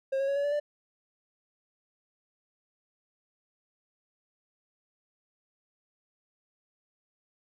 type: tone with pitch steps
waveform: triangle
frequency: 537 / 547 / 557.2 / 567.6 / 578.2 / 589 Hz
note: C5 / C#5 / C#5 / C#5 / D5 / D5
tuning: +45 / -23 / +9 / +41 / -27 / +5 cents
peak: -24 dBFS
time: 0.12-0.6 s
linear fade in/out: 10 ms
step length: 80 ms
effects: none